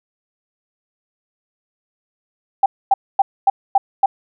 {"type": "tone bursts", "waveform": "sine", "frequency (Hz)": 787, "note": "G5", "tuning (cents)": 7, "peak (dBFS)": -8, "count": 6, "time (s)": [2.63, 4.06], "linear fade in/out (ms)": 5, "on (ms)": 30, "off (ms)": 250, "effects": []}